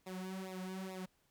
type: tone with flanger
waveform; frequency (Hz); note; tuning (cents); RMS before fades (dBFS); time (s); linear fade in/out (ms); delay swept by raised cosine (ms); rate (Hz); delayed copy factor
sawtooth; 187.4; F#3; +22; -44; 0.06-1.06; 10; 0.64 to 3.84; 2.3; -1
effects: pink hiss -75 dBFS RMS until 1.3 s